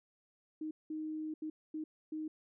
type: tone bursts at uneven times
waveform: sine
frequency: 311.1 Hz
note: D#4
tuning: in tune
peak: -37 dBFS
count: 5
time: 0.61-0.71 / 0.9-1.34 / 1.42-1.5 / 1.74-1.84 / 2.12-2.28 s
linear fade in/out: 5 ms
effects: none